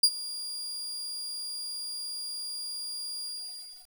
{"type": "tone with ADSR envelope", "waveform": "35% pulse", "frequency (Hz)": 4819, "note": "D8", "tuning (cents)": 44, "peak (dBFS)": -14, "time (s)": [0.03, 3.91], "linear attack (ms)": 7, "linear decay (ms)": 57, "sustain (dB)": -19, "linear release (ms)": 650, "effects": ["9-bit"]}